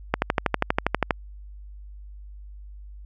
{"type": "click train", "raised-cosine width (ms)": 0.5, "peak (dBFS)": -4, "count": 13, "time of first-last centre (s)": [0.14, 1.108], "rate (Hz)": 12.4, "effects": ["added 50 Hz sine -39 dBFS peak until 3.05 s"]}